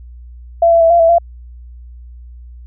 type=tone with pitch steps; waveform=sine; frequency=675 / 671 / 660 / 686 / 661 / 683 Hz; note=E5 / E5 / E5 / F5 / E5 / F5; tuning=+41 / +31 / +2 / -31 / +5 / -39 cents; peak=-6 dBFS; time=0.62-1.184 s; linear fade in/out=5 ms; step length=94 ms; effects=added 60 Hz sine -32 dBFS peak until 2.66 s